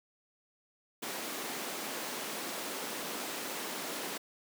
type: high-pass noise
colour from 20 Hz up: pink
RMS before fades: -39 dBFS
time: 1.02-4.18 s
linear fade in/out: 10 ms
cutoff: 230 Hz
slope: 24 dB/octave
effects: none